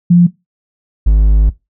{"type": "tone pair in turn", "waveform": ["sine", "triangle"], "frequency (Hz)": [174.61, 51.91], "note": ["F3", "G#1"], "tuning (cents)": [0, 0], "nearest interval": "octave + major sixth", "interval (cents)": 2100, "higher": "first", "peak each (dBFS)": -3, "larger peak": "neither", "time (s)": [[0.1, 0.27], [1.06, 1.5]], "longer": "second", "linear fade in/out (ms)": 10, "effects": ["noise-tail reverb RT60 0.2 s tail -19 dB re dry"]}